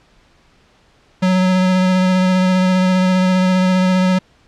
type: tone with vibrato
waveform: square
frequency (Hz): 185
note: F#3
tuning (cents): 0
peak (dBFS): -12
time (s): 1.22-4.19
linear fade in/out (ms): 10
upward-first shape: sine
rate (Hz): 15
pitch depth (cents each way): 15
effects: pink hiss -53 dBFS RMS until 4.47 s + low-pass 5000 Hz 12 dB/octave

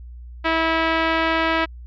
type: tone with low-pass filter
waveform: 5% pulse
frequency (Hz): 325.2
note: E4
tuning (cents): -23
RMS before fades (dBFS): -20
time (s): 0.44-1.66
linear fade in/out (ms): 20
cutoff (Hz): 2200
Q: 0.7
effects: added 60 Hz sine -35 dBFS peak until 1.86 s + resampled to 16000 Hz

